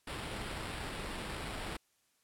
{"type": "noise with sample-and-hold", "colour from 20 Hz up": "pink", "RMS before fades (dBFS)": -41, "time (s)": [0.07, 1.77], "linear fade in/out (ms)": 5, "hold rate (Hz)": 6300, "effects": ["white hiss -74 dBFS RMS until 2.23 s", "low-pass 12000 Hz 12 dB/octave"]}